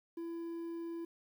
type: tone with quantisation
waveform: triangle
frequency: 335.3 Hz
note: E4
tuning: 30 cents sharp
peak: -37 dBFS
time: 0.17-1.05 s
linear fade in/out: 5 ms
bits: 11
effects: none